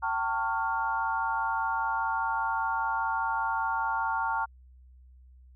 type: tone cluster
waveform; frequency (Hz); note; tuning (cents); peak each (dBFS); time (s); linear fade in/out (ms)
sine; 774 / 899 / 1113 / 1401; G5 / A5 / C#6 / F6; -22 / +37 / +7 / +5; -36 / -29 / -34 / -32; 0.02-4.46; 20
effects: added 63 Hz sine -51 dBFS peak until 5.55 s